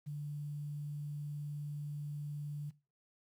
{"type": "tone with quantisation", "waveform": "sine", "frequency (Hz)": 146.83, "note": "D3", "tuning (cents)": 0, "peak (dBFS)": -38, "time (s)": [0.06, 2.71], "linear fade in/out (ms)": 20, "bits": 11, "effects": ["noise-tail reverb RT60 0.3 s tail -17 dB re dry"]}